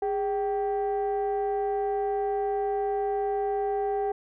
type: tone pair together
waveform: sine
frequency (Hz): 410 / 775.7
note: G#4 / G5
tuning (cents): -22 / -18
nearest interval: major seventh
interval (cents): 1104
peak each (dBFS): -25 / -27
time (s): 0.02-4.12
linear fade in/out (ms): 5
effects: tanh soft clip ceiling -21 dBFS